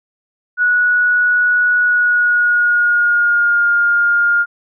sine tone with pitch glide, 1465 to 1412.6 Hz, F#6 to F6, -18 to +19 cents, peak -10 dBFS, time 0.57-4.46 s, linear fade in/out 50 ms, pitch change -63 cents, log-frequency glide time 1.77-3.68 s, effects none

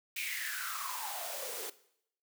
white noise with high-pass filter sweep, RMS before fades -39 dBFS, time 0.16-1.7 s, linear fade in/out 5 ms, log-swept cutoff 2500 to 390 Hz, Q 8.4, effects noise-tail reverb RT60 0.7 s tail -17 dB re dry

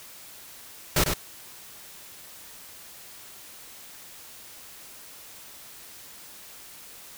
pink noise with echo, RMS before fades -21 dBFS, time 0.96-1.04 s, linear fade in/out 5 ms, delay 99 ms, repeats 1, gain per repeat -5 dB, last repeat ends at 1.139 s, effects white hiss -46 dBFS RMS until 7.17 s

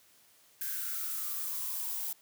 violet noise with high-pass filter sweep, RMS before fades -36 dBFS, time 0.61-2.13 s, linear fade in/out 5 ms, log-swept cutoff 1600 to 840 Hz, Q 9.9, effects white hiss -63 dBFS RMS until 2.21 s + high-pass 80 Hz 12 dB/octave

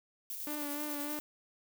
violet noise with tremolo, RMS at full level -40 dBFS, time 0.3-1.2 s, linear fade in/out 0 ms, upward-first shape square, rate 10 Hz, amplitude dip 30%
sawtooth tone with vibrato, 293.7 Hz, D4, in tune, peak -34 dBFS, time 0.47-1.19 s, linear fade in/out 0 ms, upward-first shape sine, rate 3.3 Hz, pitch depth 33 cents each way
effects none

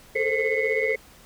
sine tone cluster, 432.4 / 448.3 / 525 / 2025 / 2182 Hz, A4 / A4 / C5 / B6 / C#7, -30 / +32 / +6 / +43 / -28 cents, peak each -27 dBFS, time 0.15-0.96 s, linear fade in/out 10 ms, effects tanh soft clip ceiling -12 dBFS + pink hiss -51 dBFS RMS until 1.25 s

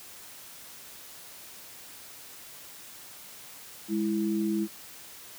sine tone pair together, 206.9 / 329.6 Hz, G#3 / E4, -6 / 0 cents, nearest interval minor sixth, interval 806 cents, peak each -28 dBFS, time 3.88-4.68 s, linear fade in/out 50 ms, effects white hiss -47 dBFS RMS until 5.38 s + high-pass 60 Hz 12 dB/octave

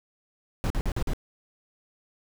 brown noise bursts, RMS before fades -26 dBFS, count 5, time 0.64-1.134 s, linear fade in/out 0 ms, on 62 ms, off 46 ms, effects none

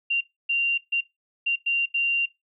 sine tone bursts at uneven times, 2771 Hz, F7, 14 cents flat, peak -20 dBFS, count 6, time 0.1-0.21 / 0.49-0.78 / 0.92-1.01 / 1.46-1.56 / 1.66-1.86 / 1.94-2.26 s, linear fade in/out 10 ms, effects noise-tail reverb RT60 0.2 s tail -21 dB re dry

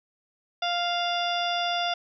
harmonic tone, 698.5 Hz, F5, in tune, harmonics 1 / 2 / 3 / 4 / 5 / 7 / 8, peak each -27 / -33 / -39 / -34 / -31 / -38 / -45 dBFS, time 0.62-1.94 s, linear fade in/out 5 ms, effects none

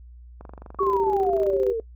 click train, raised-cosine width 1 ms, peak -27 dBFS, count 27, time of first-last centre 0.41-1.502 s, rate 23.8 Hz
sine exponential sweep, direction down, 1144 to 440 Hz, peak -23 dBFS, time 0.79-1.8 s, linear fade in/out 2 ms
sine tone with tremolo, 392 Hz, G4, in tune, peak -19 dBFS, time 0.8-1.73 s, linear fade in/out 10 ms, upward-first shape square, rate 15 Hz, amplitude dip 45%
effects noise-tail reverb RT60 0.1 s tail -21 dB re dry + added 60 Hz sine -42 dBFS peak until 1.95 s

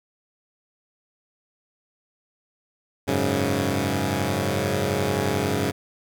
10% pulse chord, F# suspended second, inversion none, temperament equal, 92.5 / 103.83 / 138.59 Hz, F#2 / G#2 / C#3, 0 / 0 / 0 cents, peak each -18 dBFS, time 3.07-5.72 s, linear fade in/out 20 ms, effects none

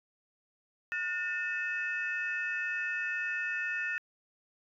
sine tone cluster, 1444 / 1802 / 2590 Hz, F#6 / A6 / E7, -43 / +41 / -31 cents, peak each -36 / -33 / -37 dBFS, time 0.92-3.98 s, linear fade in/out 0 ms, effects tanh soft clip ceiling -23 dBFS

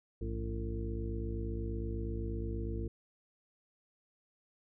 harmonic tone with a mistuned harmonic, 56.5 Hz, A1, 47 cents sharp, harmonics 1 / 2 / 3 / 4 / 5 / 6 / 8, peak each -37 / -40 / -51 / -45 / -52 / -43 / -46 dBFS, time 0.21-2.88 s, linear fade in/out 5 ms, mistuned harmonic 2, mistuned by -130 cents, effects none

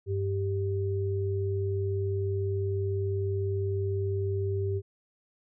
sine tone pair together, 98 / 392 Hz, G2 / G4, 0 / 0 cents, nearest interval 2 octaves, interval 2400 cents, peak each -28 / -31 dBFS, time 0.06-4.82 s, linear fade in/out 50 ms, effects none

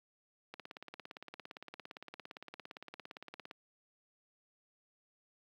click train, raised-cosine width 0.3 ms, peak -30 dBFS, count 53, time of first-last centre 0.54-3.511 s, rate 17.5 Hz, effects high-pass 200 Hz 12 dB/octave + 11-bit

